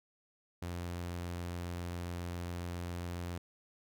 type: tone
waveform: sawtooth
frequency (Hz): 87.31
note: F2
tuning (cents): 0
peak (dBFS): -34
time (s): 0.62-3.38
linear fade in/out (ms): 5
effects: none